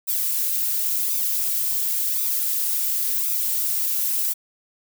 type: noise with flanger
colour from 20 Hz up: violet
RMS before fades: -23 dBFS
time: 0.07-4.34 s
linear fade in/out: 20 ms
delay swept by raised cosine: 0.81 to 4.71 ms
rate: 0.93 Hz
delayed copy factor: +0.7
effects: none